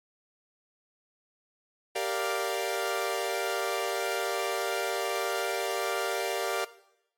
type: chord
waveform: sawtooth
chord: G minor seventh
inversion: none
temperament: equal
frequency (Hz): 392 / 466.2 / 587.3 / 698.5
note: G4 / Bb4 / D5 / F5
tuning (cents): 0 / 0 / 0 / 0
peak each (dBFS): -30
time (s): 1.95-6.65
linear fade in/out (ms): 10
effects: noise-tail reverb RT60 0.8 s tail -17 dB re dry + MP3 64 kbps